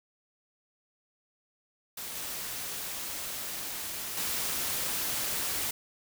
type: noise with level steps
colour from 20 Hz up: white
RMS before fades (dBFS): -39 / -37 / -32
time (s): 1.97-5.71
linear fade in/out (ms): 5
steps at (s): 2.15 / 4.17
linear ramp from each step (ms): 5
effects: none